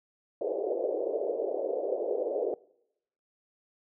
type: band-pass noise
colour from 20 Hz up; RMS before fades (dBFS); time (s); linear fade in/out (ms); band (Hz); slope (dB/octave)
pink; -31; 0.41-2.54; 2; 380 to 610; 48
effects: noise-tail reverb RT60 0.8 s tail -23 dB re dry